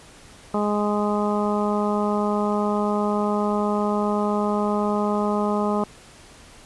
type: harmonic tone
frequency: 207.7 Hz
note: G#3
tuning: in tune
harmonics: 1 / 2 / 3 / 4 / 5 / 6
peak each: -23 / -26 / -28 / -29 / -30 / -31 dBFS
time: 0.54-5.84 s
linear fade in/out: 2 ms
effects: pink hiss -47 dBFS RMS until 6.65 s + resampled to 24000 Hz